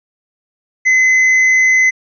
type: tone with tanh clipping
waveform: sine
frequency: 2039 Hz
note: C7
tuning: 45 cents flat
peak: -9 dBFS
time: 0.85-1.91 s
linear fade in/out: 20 ms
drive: 6 dB
effects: resampled to 16000 Hz